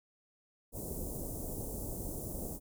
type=band-stop noise; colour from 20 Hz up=pink; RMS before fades=-40 dBFS; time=0.72-2.6 s; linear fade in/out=50 ms; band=630 to 8200 Hz; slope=24 dB/octave; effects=none